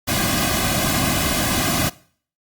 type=noise with comb filter; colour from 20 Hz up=pink; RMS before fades=-20 dBFS; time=0.07-1.9 s; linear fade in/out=20 ms; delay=2.2 ms; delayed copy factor=-1; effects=noise-tail reverb RT60 0.5 s tail -20 dB re dry + Opus 48 kbps